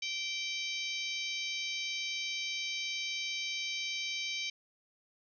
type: harmonic tone with a mistuned harmonic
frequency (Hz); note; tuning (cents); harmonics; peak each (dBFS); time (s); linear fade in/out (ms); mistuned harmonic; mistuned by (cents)
777; G5; -16; 3 / 4 / 5 / 6 / 7 / 8; -38 / -40 / -42 / -44 / -45 / -46; 0.02-4.5; 5; 5; -26
effects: none